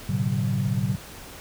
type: tone cluster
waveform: sine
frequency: 108.2 / 124.2 / 141.4 / 188.3 Hz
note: A2 / B2 / C#3 / F#3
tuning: -29 / +10 / +35 / +31 cents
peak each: -27 dBFS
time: 0.09-0.96 s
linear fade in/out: 5 ms
effects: tanh soft clip ceiling -11 dBFS + pink hiss -42 dBFS RMS until 1.4 s